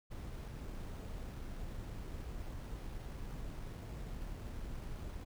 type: noise with sample-and-hold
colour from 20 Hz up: brown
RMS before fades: -44 dBFS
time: 0.1-5.25 s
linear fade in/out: 20 ms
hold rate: 7350 Hz
effects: none